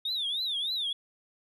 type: tone with vibrato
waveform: sine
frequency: 3619 Hz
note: A7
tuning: 48 cents sharp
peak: -27 dBFS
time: 0.05-0.93 s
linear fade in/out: 5 ms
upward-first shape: triangle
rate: 3.3 Hz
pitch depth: 220 cents each way
effects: tanh soft clip ceiling -26 dBFS